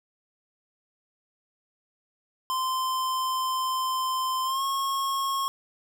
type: tone with pitch glide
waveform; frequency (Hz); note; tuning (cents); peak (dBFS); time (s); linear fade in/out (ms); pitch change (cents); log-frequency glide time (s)
square; 1037 to 1089.2; C6 to C#6; -16 to -31; -26; 2.5-5.48; 0; +85; 4.44-4.63
effects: none